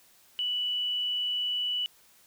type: tone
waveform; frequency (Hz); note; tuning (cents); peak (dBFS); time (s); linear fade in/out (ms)
sine; 2960; F#7; 0; -27; 0.39-1.86; 0
effects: white hiss -60 dBFS RMS until 2.26 s